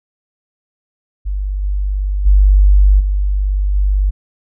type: tone with level steps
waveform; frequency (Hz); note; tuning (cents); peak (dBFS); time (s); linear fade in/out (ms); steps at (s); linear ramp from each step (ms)
sine; 49; G1; 0; -16 / -14 / -5 / -12 / -10; 1.25-4.11; 20; 1.62 / 2.25 / 2.99 / 3.74; 20
effects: none